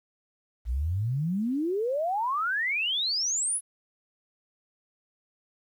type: exponential sweep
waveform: sine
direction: up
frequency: 55 to 10860 Hz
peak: -25 dBFS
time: 0.65-3.61 s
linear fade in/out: 50 ms
effects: 10-bit